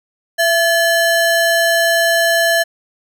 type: ring-modulated tone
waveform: square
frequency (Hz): 1195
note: D6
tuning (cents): +30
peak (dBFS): -9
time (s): 0.38-2.64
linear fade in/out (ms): 20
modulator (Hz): 526
effects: none